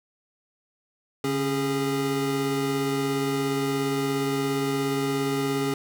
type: tone cluster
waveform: square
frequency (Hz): 142.3 / 274.3 / 409.8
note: C#3 / C#4 / G#4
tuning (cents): +46 / -18 / -23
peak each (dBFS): -32 / -28 / -28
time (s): 1.24-5.74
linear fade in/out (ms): 2
effects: none